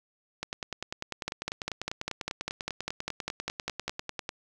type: two click trains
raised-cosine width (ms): 0.2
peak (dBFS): -14 / -16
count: 14 / 40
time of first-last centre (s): 1.28-3.88 / 0.43-4.291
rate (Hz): 5 / 10.1
effects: none